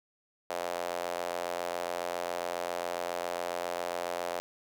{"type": "tone with high-pass filter", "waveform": "sawtooth", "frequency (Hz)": 87.31, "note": "F2", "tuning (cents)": 0, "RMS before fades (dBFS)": -35, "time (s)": [0.5, 4.4], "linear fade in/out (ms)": 0, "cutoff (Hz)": 600, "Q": 2.8, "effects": []}